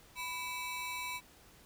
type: ring-modulated tone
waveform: 30% pulse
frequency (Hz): 1639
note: G#6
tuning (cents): -23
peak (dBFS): -32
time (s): 0.15-1.21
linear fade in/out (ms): 50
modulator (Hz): 648
effects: pink hiss -60 dBFS RMS until 1.65 s